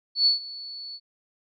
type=tone with ADSR envelope; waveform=sine; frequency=4435 Hz; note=C#8; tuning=in tune; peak=-15 dBFS; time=0.15-1 s; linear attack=110 ms; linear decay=130 ms; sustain=-20 dB; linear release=52 ms; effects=none